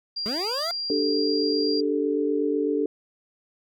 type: tone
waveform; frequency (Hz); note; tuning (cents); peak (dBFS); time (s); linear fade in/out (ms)
sine; 4764; D8; +24; -27; 0.16-1.81; 10
type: linear sweep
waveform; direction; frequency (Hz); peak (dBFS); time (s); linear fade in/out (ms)
25% pulse; up; 198.9 to 702; -25; 0.26-0.71; 0
type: chord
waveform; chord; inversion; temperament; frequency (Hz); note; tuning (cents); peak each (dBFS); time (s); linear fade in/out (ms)
sine; D suspended fourth; none; equal; 293.7 / 392 / 440; D4 / G4 / A4; 0 / 0 / 0; -25 / -28 / -25; 0.9-2.86; 2
effects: none